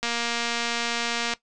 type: click train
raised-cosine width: 0.2 ms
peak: -10 dBFS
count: 308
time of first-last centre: 0.03-1.336 s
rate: 235 Hz
effects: noise-tail reverb RT60 0.1 s tail -17 dB re dry + resampled to 22050 Hz